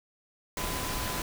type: tone in noise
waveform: sine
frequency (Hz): 1008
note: B5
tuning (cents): +35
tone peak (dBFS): -40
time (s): 0.57-1.22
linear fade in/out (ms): 2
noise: pink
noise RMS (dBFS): -33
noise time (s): 0.57-1.22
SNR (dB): -10
effects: none